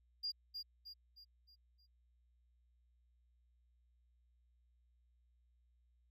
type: tone with echo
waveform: triangle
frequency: 4816 Hz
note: D8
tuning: 43 cents sharp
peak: -34 dBFS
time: 0.23-0.32 s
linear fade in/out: 20 ms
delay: 310 ms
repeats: 5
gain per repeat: -7 dB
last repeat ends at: 1.87 s
effects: tanh soft clip ceiling -36 dBFS + added 60 Hz sine -70 dBFS peak until 6.1 s

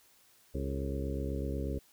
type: harmonic tone with a mistuned harmonic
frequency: 68.1 Hz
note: C#2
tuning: 30 cents flat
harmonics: 1 / 2 / 3 / 4 / 5 / 6 / 7 / 8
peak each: -35 / -40 / -43 / -41 / -44 / -43 / -45 / -45 dBFS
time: 0.54-1.79 s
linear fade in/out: 10 ms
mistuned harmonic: 7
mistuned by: -68 cents
effects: white hiss -64 dBFS RMS until 1.92 s

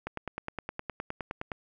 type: click train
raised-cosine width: 0.5 ms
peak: -19 dBFS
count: 15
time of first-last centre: 0.07-1.518 s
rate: 9.67 Hz
effects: none

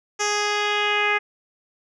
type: tone with low-pass filter sweep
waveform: 10% pulse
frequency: 415.3 Hz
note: G#4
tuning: in tune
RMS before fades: -22 dBFS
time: 0.19-1.19 s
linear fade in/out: 20 ms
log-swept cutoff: 6500 to 2200 Hz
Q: 2.8
effects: none

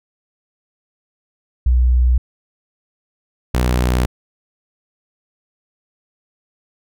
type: tone pair in turn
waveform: sine / sawtooth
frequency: 61.74 / 61.74 Hz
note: B1 / B1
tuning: 0 / 0 cents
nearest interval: unison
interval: 0 cents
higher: neither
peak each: -10 dBFS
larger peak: neither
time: 1.66-2.18 / 3.54-4.06 s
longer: neither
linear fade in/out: 5 ms
effects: none

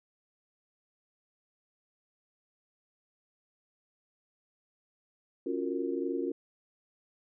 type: chord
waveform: sine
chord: Gb major seventh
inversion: second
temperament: just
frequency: 277.5 / 346.9 / 370 / 462.5 Hz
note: Db4 / F4 / Gb4 / Bb4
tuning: +2 / -12 / 0 / -14 cents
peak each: -35 / -34 / -37 / -37 dBFS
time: 5.46-6.32 s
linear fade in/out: 5 ms
effects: none

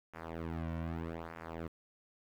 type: tone with flanger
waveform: sawtooth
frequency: 82.41 Hz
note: E2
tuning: in tune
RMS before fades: -41 dBFS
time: 0.13-1.68 s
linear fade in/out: 10 ms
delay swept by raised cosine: 0.24 to 2.44 ms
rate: 0.81 Hz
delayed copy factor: -0.95
effects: low-pass 2000 Hz 12 dB/octave + 10-bit

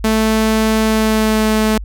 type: tone with pitch glide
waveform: sawtooth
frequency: 219.6 to 217.1 Hz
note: A3 to A3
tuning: -3 to -23 cents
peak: -8 dBFS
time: 0.04-1.78 s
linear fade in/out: 5 ms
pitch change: -20 cents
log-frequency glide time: 0.83-1.44 s
effects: added 50 Hz sine -24 dBFS peak until 1.84 s

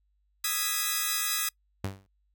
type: chord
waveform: 5% pulse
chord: E major seventh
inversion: third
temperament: equal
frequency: 1244.5 / 1318.5 / 1661.2 / 1975.5 Hz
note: D#6 / E6 / G#6 / B6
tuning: 0 / 0 / 0 / 0 cents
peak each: -20 / -24 / -21 / -22 dBFS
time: 0.44-1.49 s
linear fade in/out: 5 ms
type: tone with exponential decay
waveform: sawtooth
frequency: 97.1 Hz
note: G2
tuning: 16 cents flat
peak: -23 dBFS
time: 1.84-2.07 s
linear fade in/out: 5 ms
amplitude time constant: 48 ms
effects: noise-tail reverb RT60 0.1 s tail -26 dB re dry + added 50 Hz sine -68 dBFS peak until 2.34 s

